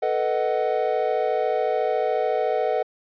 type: chord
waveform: triangle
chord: B dominant seventh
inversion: third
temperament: equal with one note detuned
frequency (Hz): 440 / 493.9 / 622.3 / 745.1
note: A4 / B4 / D#5 / F#5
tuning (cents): 0 / 0 / 0 / +12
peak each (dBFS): -24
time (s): 0.02-2.83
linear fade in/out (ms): 10
effects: resampled to 11025 Hz